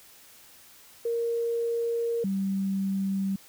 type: tone pair in turn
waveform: sine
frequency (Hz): 466.2 / 194.32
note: A#4 / G3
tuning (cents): 0 / -15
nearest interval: octave + minor third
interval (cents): 1515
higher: first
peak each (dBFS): -25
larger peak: neither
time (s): 1.05-2.24 / 2.24-3.36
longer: first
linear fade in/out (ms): 5
effects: white hiss -53 dBFS RMS until 3.48 s